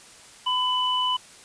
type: tone pair together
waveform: sine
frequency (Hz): 1008 / 2988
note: B5 / F#7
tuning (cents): +35 / +16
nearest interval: octave + perfect fifth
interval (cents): 1881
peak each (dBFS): -24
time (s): 0.46-1.17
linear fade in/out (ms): 10
effects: white hiss -48 dBFS RMS until 1.44 s + resampled to 22050 Hz